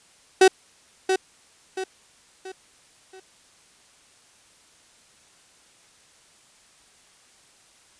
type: tone with echo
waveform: 35% pulse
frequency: 377.9 Hz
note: F#4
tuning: 37 cents sharp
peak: -9 dBFS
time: 0.41-0.48 s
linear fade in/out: 5 ms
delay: 680 ms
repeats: 4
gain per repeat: -8 dB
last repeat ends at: 3.2 s
effects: white hiss -56 dBFS RMS until 7.99 s + resampled to 22050 Hz